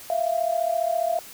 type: tone pair together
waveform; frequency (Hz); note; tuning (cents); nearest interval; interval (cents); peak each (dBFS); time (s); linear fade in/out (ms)
sine; 659.3 / 694.1; E5 / F5; 0 / -11; minor second; 89; -24 / -24; 0.1-1.19; 2
effects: white hiss -43 dBFS RMS until 1.33 s